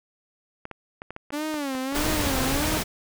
clicks, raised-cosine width 0.5 ms, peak -21 dBFS, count 9, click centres 0.654 / 0.713 / 1.019 / 1.106 / 1.164 / 1.305 / 1.542 / 1.751 / 1.925 s
sawtooth tone with vibrato, 283.9 Hz, C#4, 41 cents sharp, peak -23 dBFS, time 1.32-2.79 s, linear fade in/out 20 ms, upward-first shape sine, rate 1.6 Hz, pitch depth 160 cents each way
pink noise, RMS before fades -26 dBFS, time 1.94-2.84 s, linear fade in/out 20 ms
effects none

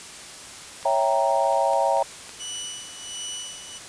clicks, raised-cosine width 0.2 ms, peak -23 dBFS, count 6, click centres 0.828 / 1.527 / 1.734 / 1.97 / 2.022 / 2.293 s
sine chord, C# diminished seventh, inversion none, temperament equal, 554.4 / 659.3 / 784 / 932.3 Hz, C#5 / E5 / G5 / Bb5, 0 / 0 / 0 / 0 cents, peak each -24 dBFS, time 0.85-2.03 s, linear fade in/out 5 ms
20% pulse tone with tremolo, 2960 Hz, F#7, in tune, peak -25 dBFS, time 2.39-3.79 s, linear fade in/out 20 ms, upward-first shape sine, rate 1.4 Hz, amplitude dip 70%
effects white hiss -40 dBFS RMS until 3.88 s + resampled to 22050 Hz

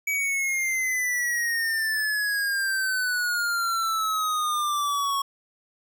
square exponential sweep, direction down, 2286 to 1100 Hz, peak -24 dBFS, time 0.07-5.22 s, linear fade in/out 5 ms, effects none

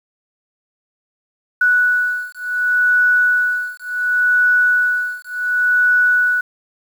sine beating tone pair, 1476 / 1476.69 Hz, F#6 / F#6, -5 / -4 cents, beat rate 0.69 Hz, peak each -16 dBFS, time 1.61-6.41 s, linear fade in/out 5 ms, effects 7-bit

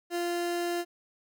30% pulse tone, 347 Hz, F4, 11 cents flat, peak -26 dBFS, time 0.1-0.85 s, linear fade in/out 50 ms, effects none

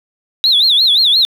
triangle tone with vibrato, 3783 Hz, A#7, 25 cents sharp, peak -5 dBFS, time 0.44-1.25 s, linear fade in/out 0 ms, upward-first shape sine, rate 5.7 Hz, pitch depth 210 cents each way, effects tanh soft clip ceiling -5 dBFS + 7-bit

